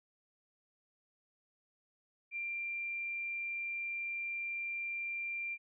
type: tone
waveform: sine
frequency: 2374 Hz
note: D7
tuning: 18 cents sharp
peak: -36 dBFS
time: 2.31-5.58 s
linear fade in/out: 50 ms
effects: none